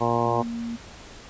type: harmonic tone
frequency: 117.9 Hz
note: A#2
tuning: 20 cents sharp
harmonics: 1 / 2 / 3 / 4 / 5 / 6 / 7 / 8 / 9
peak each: -29 / -29 / -29 / -29 / -29 / -29 / -29 / -29 / -29 dBFS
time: 0-0.43 s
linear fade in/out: 20 ms
type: tone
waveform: sine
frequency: 233.1 Hz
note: A#3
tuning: in tune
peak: -28 dBFS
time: 0.26-0.77 s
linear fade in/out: 20 ms
effects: pink hiss -44 dBFS RMS until 1.29 s + resampled to 16000 Hz